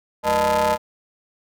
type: ring-modulated tone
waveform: 35% pulse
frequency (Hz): 132.3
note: C3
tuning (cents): +20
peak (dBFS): -12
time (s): 0.23-0.78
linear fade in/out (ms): 50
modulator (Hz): 745
effects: none